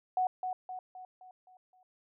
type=tone with echo; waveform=sine; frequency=740 Hz; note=F#5; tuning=in tune; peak=-26 dBFS; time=0.17-0.27 s; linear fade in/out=2 ms; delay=260 ms; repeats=6; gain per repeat=-6 dB; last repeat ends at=1.83 s; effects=none